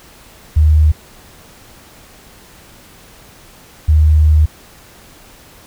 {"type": "tone pair in turn", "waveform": "sine", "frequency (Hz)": [76.9, 76.9], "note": ["D#2", "D#2"], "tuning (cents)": [-20, -20], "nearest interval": "unison", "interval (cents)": 0, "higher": "neither", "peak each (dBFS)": -6, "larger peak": "neither", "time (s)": [[0.56, 0.92], [3.88, 4.46]], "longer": "second", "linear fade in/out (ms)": 10, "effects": ["pink hiss -42 dBFS RMS until 5.66 s"]}